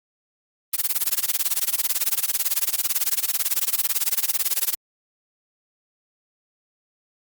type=noise with tremolo; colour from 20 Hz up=blue; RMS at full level=-19 dBFS; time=0.73-4.75 s; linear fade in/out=10 ms; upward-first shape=sine; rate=18 Hz; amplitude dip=100%; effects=Opus 32 kbps